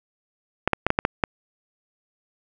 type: clicks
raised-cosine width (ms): 0.5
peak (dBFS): -3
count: 7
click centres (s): 0.676 / 0.733 / 0.866 / 0.904 / 0.989 / 1.051 / 1.238
effects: none